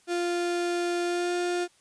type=tone with pitch glide; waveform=35% pulse; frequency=348.8 to 352.9 Hz; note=F4 to F4; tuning=-2 to +18 cents; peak=-24 dBFS; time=0.07-1.68 s; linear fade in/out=50 ms; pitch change=+20 cents; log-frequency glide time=1.04-1.33 s; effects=white hiss -62 dBFS RMS until 1.8 s + resampled to 22050 Hz